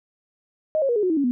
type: tone with pitch steps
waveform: sine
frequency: 623 / 545.5 / 477.6 / 418.2 / 366.2 / 320.6 / 280.7 / 245.8 Hz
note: D#5 / C#5 / A#4 / G#4 / F#4 / E4 / C#4 / B3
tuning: +2 / -28 / +42 / +12 / -18 / -48 / +22 / -8 cents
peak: -18 dBFS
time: 0.75-1.31 s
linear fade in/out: 0 ms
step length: 70 ms
effects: none